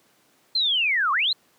sine linear two-way sweep, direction down then up, 4218 to 1046.5 to 4218 Hz, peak -19 dBFS, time 0.55-1.33 s, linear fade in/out 5 ms, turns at 1.12 s, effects pink hiss -61 dBFS RMS until 1.58 s + high-pass 200 Hz 12 dB/octave

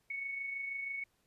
sine tone with amplitude modulation, 2217 Hz, C#7, in tune, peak -35 dBFS, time 0.1-1.04 s, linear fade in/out 5 ms, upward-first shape sine, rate 26.2 Hz, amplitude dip 40%, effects pink hiss -75 dBFS RMS until 1.26 s + resampled to 32000 Hz

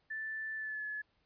sine tone with pitch glide, 1760 to 1709.9 Hz, A6 to A6, 0 to -50 cents, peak -37 dBFS, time 0.1-1.02 s, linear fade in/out 10 ms, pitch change -50 cents, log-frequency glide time 0.56-0.85 s, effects pink hiss -75 dBFS RMS until 1.25 s + resampled to 11025 Hz

